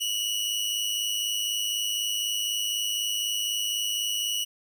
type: tone pair together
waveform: sawtooth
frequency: 2856 / 2960 Hz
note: F7 / F#7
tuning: +38 / 0 cents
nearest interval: minor second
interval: 62 cents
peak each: -27 / -25 dBFS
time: 0-4.45 s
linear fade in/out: 20 ms
effects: none